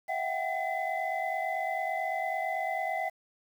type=tone cluster; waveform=sine; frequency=651 / 727 / 776 / 2024 Hz; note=E5 / F#5 / G5 / B6; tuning=-22 / -31 / -18 / +42 cents; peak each=-35 / -34 / -33 / -35 dBFS; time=0.08-3.1 s; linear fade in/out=20 ms; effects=tanh soft clip ceiling -21 dBFS + 9-bit